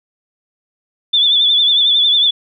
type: tone with vibrato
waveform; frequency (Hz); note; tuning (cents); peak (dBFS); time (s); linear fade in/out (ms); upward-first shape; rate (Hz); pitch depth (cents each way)
sine; 3489; A7; -15; -9; 1.13-2.31; 10; triangle; 11; 70
effects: none